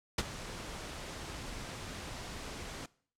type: noise with ADSR envelope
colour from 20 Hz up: pink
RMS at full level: -28 dBFS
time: 0.18-2.86 s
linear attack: 6 ms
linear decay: 35 ms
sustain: -15 dB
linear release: 4 ms
effects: noise-tail reverb RT60 0.5 s tail -21 dB re dry + low-pass 8000 Hz 12 dB/octave